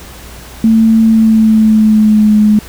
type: tone with pitch glide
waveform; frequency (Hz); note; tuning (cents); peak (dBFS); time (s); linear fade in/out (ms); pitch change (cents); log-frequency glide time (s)
sine; 223.4 to 211.8; A3 to G#3; +27 to +34; -4; 0.64-2.59; 2; -93; 1.06-2.36
effects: added 60 Hz sine -33 dBFS peak until 2.68 s + pink hiss -33 dBFS RMS until 2.68 s